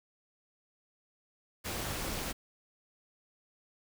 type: noise with amplitude modulation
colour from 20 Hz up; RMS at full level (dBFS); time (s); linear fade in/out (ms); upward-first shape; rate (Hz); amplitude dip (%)
pink; -34; 1.64-2.33; 20; sine; 252; 60
effects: none